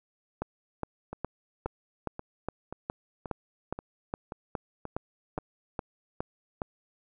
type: two click trains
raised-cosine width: 1 ms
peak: -23 / -17 dBFS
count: 9 / 16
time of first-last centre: 1.13-5.385 / 0.42-6.618 s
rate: 1.88 / 2.42 Hz
effects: none